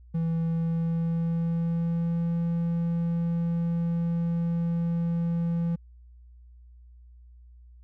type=tone with pitch glide; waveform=triangle; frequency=164.81 to 168.76 Hz; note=E3 to E3; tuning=0 to +41 cents; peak=-22 dBFS; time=0.14-5.76 s; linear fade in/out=10 ms; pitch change=+41 cents; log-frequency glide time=0.4-2.34 s; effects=added 60 Hz sine -48 dBFS peak until 7.83 s